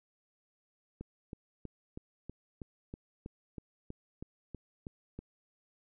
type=click train; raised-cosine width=3 ms; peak=-29 dBFS; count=14; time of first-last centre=1.01-5.19 s; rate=3.11 Hz; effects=none